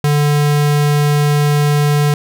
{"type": "tone", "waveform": "square", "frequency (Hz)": 146.83, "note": "D3", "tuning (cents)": 0, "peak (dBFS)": -11, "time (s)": [0.04, 2.14], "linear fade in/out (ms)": 2, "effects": []}